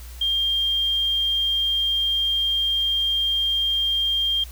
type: tone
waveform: sine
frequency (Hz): 3200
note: G7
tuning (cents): +35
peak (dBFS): -19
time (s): 0.21-4.44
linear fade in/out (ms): 5
effects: added 60 Hz sine -36 dBFS peak until 4.51 s + white hiss -46 dBFS RMS until 4.51 s